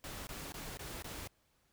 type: noise bursts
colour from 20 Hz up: pink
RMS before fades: -45 dBFS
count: 5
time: 0.04-1.274 s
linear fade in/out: 0 ms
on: 230 ms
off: 21 ms
effects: pink hiss -74 dBFS RMS until 1.72 s